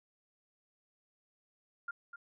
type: tone with echo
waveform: sine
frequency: 1400 Hz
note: F6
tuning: 4 cents sharp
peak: -36 dBFS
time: 1.88-1.91 s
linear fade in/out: 5 ms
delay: 250 ms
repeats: 1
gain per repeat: -9 dB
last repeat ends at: 2.16 s
effects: none